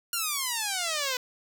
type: exponential sweep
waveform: 5% pulse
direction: down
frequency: 1430 to 493.9 Hz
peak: -16 dBFS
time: 0.13-1.17 s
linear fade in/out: 2 ms
effects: none